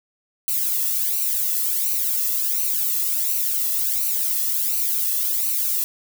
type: noise with flanger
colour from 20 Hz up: violet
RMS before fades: -22 dBFS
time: 0.48-5.84 s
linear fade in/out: 0 ms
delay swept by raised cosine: 0.58 to 1.34 ms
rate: 1.4 Hz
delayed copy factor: -0.8
effects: none